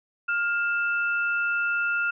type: tone pair together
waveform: sine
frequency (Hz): 1406.8 / 2648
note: F6 / E7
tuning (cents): +12 / +7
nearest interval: major seventh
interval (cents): 1095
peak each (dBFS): -23 / -31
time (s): 0.28-2.11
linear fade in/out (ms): 10
effects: none